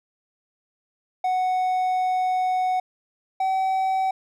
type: tone pair in turn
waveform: triangle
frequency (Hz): 740 / 762.1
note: F#5 / G5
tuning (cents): 0 / -49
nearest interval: minor second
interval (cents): 51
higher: second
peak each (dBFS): -18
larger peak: neither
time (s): 1.24-2.8 / 3.4-4.11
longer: first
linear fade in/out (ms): 5
effects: none